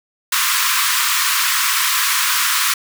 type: high-pass noise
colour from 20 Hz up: pink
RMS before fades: -17 dBFS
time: 0.32-2.74 s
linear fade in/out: 5 ms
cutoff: 1000 Hz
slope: 96 dB/octave
effects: none